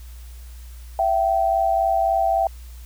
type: tone pair together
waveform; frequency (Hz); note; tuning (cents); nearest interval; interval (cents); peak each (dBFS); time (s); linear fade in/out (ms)
sine; 668 / 771.6; E5 / G5; +23 / -28; major second; 249; -20 / -19; 0.99-2.47; 2
effects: added 60 Hz sine -36 dBFS peak until 2.85 s + white hiss -51 dBFS RMS until 2.85 s